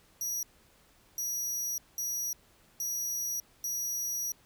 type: tone bursts at uneven times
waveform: sawtooth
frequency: 5790 Hz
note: F#8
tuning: 38 cents flat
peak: -29 dBFS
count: 5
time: 0.21-0.43 / 1.18-1.78 / 1.98-2.33 / 2.8-3.4 / 3.64-4.32 s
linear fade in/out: 2 ms
effects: pink hiss -63 dBFS RMS until 4.45 s